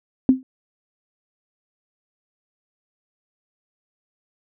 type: tone with exponential decay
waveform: sine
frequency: 260 Hz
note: C4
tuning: 11 cents flat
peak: -6 dBFS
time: 0.29-0.43 s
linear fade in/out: 1 ms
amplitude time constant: 30 ms
effects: none